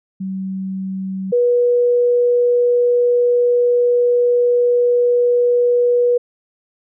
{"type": "tone pair in turn", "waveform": "sine", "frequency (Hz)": [190.5, 485.6], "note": ["G3", "B4"], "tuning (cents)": [-49, -29], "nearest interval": "octave + major third", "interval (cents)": 1620, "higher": "second", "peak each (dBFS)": [-21, -11], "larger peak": "second", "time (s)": [[0.2, 1.32], [1.32, 6.18]], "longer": "second", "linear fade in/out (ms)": 10, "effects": []}